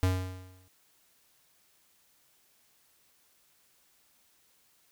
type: tone with exponential decay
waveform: square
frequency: 92.5 Hz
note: F#2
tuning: in tune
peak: -22 dBFS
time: 0.03-0.68 s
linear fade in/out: 0 ms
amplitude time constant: 140 ms
effects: white hiss -67 dBFS RMS until 4.91 s